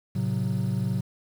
triangle chord, F# diminished, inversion first, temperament just, 111 / 133.2 / 185 Hz, A2 / C3 / F#3, +16 / +31 / 0 cents, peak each -26 dBFS, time 0.15-1.01 s, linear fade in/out 10 ms, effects tanh soft clip ceiling -15 dBFS + 8-bit

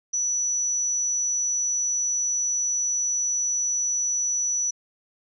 sine tone, 5920 Hz, F#8, in tune, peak -22 dBFS, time 0.13-4.71 s, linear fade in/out 10 ms, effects none

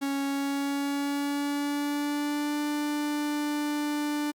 45% pulse tone with pitch glide, 277.2 to 295.4 Hz, C#4 to D4, 0 to +10 cents, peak -27 dBFS, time 0.01-4.32 s, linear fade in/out 20 ms, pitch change +110 cents, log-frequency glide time 0.25-2.61 s, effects Opus 48 kbps

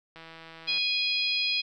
click train, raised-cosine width 0.3 ms, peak -30 dBFS, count 102, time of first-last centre 0.16-0.78 s, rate 163 Hz
harmonic tone, 827 Hz, G#5, 8 cents flat, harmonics 3 / 4 / 5 / 6, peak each -29 / -30 / -31 / -32 dBFS, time 0.67-1.62 s, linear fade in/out 20 ms
effects none

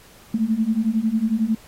sine beating tone pair, 214.9 / 225.9 Hz, A3 / A3, -41 / +46 cents, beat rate 11 Hz, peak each -22 / -20 dBFS, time 0.34-1.55 s, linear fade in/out 5 ms, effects pink hiss -49 dBFS RMS until 1.67 s + AAC 48 kbps

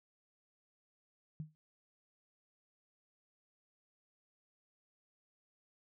sine tone with exponential decay, 154.8 Hz, D#3, 9 cents flat, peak -36 dBFS, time 1.4-1.55 s, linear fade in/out 0 ms, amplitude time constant 31 ms, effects none

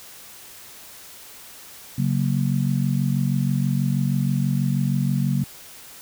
sine chord, F# major, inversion second, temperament just, 138.75 / 185 / 231.2 Hz, C#3 / F#3 / A#3, +2 / 0 / -14 cents, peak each -21 / -24 / -26 dBFS, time 1.98-5.44 s, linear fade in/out 5 ms, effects white hiss -43 dBFS RMS until 6.01 s

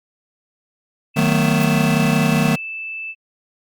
sine tone, 2637 Hz, E7, in tune, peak -26 dBFS, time 1.14-3.15 s, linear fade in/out 50 ms
square chord, B dominant seventh, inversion first, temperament just, 154.34 / 185.21 / 222.2 / 246.9 Hz, D#3 / F#3 / A3 / B3, -14 / +2 / +17 / 0 cents, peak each -19 / -22 / -20 / -23 dBFS, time 1.16-2.56 s, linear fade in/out 10 ms
violet noise with exponential growth, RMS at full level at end -26 dBFS, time 1.54-1.64 s, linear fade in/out 1 ms, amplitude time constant 21 ms
effects Opus 48 kbps

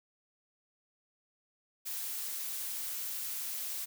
blue noise with amplitude modulation, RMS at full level -37 dBFS, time 1.85-3.86 s, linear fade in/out 20 ms, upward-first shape sine, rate 246 Hz, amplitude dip 25%, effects none

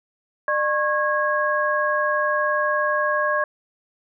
sine tone cluster, 600 / 1089 / 1648 Hz, D5 / C#6 / G#6, +37 / -31 / -14 cents, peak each -23 dBFS, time 0.48-3.44 s, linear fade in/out 2 ms, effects none

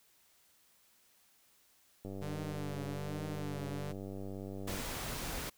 click train, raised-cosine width 2 ms, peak -31 dBFS, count 269, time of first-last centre 2.05-4.799 s, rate 97.5 Hz
sawtooth tone with vibrato, 146.83 Hz, D3, in tune, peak -36 dBFS, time 2.21-3.93 s, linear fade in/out 20 ms, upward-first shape triangle, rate 1.2 Hz, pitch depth 80 cents each way
pink noise, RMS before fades -40 dBFS, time 4.67-5.5 s, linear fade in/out 10 ms
effects white hiss -68 dBFS RMS until 5.57 s

